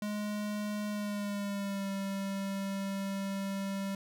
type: tone with pitch glide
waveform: square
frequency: 208.8 to 195.95 Hz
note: G#3 to G3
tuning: +10 to 0 cents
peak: -34 dBFS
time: 0.02-3.95 s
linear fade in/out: 2 ms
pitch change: -110 cents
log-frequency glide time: 0.89-1.89 s
effects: none